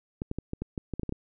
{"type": "clicks", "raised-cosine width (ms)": 3, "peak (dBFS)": -19, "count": 11, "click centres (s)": [0.219, 0.314, 0.386, 0.534, 0.62, 0.778, 0.937, 0.996, 1.033, 1.093, 1.124], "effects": []}